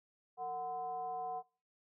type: tone with frequency modulation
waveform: sine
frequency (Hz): 740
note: F#5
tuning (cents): 0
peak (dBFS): -37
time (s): 0.37-1.43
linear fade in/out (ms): 50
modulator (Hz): 283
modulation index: 0.61
effects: noise-tail reverb RT60 0.4 s tail -25 dB re dry